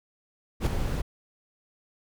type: noise with ADSR envelope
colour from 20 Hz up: brown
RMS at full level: -20 dBFS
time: 0.6-1.02 s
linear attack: 64 ms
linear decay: 9 ms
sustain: -8 dB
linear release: 14 ms
effects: none